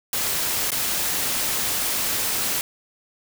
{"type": "noise with dropouts", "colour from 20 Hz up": "white", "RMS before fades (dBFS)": -24, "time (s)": [0.13, 2.61], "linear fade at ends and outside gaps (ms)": 1, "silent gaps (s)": [0.705, 0.718], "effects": []}